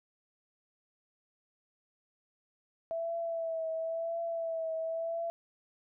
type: tone with vibrato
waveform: sine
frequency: 659 Hz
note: E5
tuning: 1 cent flat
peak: -32 dBFS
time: 2.91-5.3 s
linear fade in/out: 0 ms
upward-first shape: triangle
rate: 0.96 Hz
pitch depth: 40 cents each way
effects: none